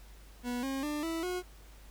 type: tone with pitch steps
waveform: 40% pulse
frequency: 244.5 / 269.7 / 297.6 / 328.3 / 362.1 Hz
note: B3 / C#4 / D4 / E4 / F#4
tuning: -17 / -47 / +23 / -7 / -37 cents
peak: -32 dBFS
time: 0.43-1.43 s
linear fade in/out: 50 ms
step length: 200 ms
effects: added 50 Hz sine -51 dBFS peak until 1.9 s + pink hiss -59 dBFS RMS until 1.9 s